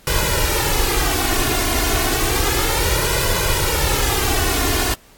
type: noise with flanger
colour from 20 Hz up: pink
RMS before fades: -18 dBFS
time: 0.07-4.94 s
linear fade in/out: 2 ms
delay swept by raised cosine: 2 to 2.84 ms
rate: 0.31 Hz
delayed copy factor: +0.85
effects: pink hiss -49 dBFS RMS until 5.17 s + AAC 64 kbps